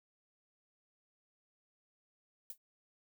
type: noise with exponential decay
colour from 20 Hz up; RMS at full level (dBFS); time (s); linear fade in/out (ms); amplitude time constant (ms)
violet; -40; 2.5-2.58; 2; 16
effects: none